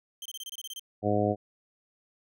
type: tone bursts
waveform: sawtooth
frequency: 3136 Hz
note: G7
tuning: in tune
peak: -34 dBFS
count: 10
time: 0.22-0.795 s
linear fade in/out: 2 ms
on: 35 ms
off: 25 ms
type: harmonic tone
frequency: 103.83 Hz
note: G#2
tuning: in tune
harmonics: 1 / 2 / 3 / 4 / 5 / 6 / 7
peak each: -31 / -31 / -31 / -31 / -31 / -31 / -31 dBFS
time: 1.02-1.36 s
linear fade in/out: 50 ms
effects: none